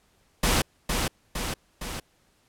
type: noise with echo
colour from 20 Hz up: pink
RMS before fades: -22 dBFS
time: 0.43-0.62 s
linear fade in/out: 5 ms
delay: 460 ms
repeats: 3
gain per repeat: -4 dB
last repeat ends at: 2 s
effects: pink hiss -65 dBFS RMS until 2.48 s + low-pass 12000 Hz 12 dB/octave